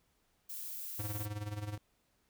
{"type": "noise", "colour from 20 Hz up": "violet", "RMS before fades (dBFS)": -43, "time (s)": [0.49, 1.26], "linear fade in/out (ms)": 10}
{"type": "tone with tremolo", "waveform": "square", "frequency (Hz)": 104.4, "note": "G#2", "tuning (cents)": 10, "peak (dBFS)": -36, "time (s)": [0.99, 1.78], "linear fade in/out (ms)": 5, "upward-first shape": "sine", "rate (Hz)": 19, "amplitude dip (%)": 70}
{"effects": ["pink hiss -75 dBFS RMS until 2.29 s"]}